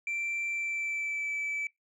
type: tone with pitch glide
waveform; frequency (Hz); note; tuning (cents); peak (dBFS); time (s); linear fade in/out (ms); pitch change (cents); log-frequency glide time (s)
sine; 2349 to 2309; D7 to D7; 0 to -30; -28; 0.07-1.67; 2; -30; 0.47-1.32
effects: noise-tail reverb RT60 0.2 s tail -26 dB re dry + tanh soft clip ceiling -29 dBFS